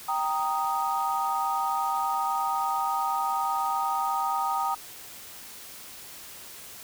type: chord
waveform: sine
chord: Eb major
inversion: first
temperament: equal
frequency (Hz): 784 / 932.3 / 1244.5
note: G5 / Bb5 / Eb6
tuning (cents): 0 / 0 / 0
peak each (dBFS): -29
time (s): 0.08-4.75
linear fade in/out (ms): 10
effects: white hiss -44 dBFS RMS until 6.83 s